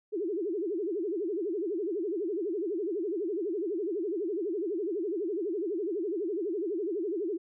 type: tone with vibrato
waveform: sine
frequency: 372.9 Hz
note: F#4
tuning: 14 cents sharp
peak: -29 dBFS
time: 0.12-7.38 s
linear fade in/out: 20 ms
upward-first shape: sine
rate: 12 Hz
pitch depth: 260 cents each way
effects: none